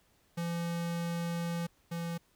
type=tone pair in turn; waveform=square; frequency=170 / 169.02 Hz; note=F3 / E3; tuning=-46 / +44 cents; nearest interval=unison; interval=10 cents; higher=first; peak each=-33 / -35 dBFS; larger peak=first; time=0.37-1.67 / 1.91-2.18 s; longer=first; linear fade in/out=10 ms; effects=pink hiss -69 dBFS RMS until 2.35 s